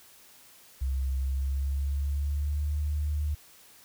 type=tone with pitch glide; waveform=sine; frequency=66.3 to 74.42 Hz; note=C2 to D2; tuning=+23 to +24 cents; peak=-26 dBFS; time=0.81-3.35 s; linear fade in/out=10 ms; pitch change=+201 cents; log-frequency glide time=1.16-2.76 s; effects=white hiss -55 dBFS RMS until 3.84 s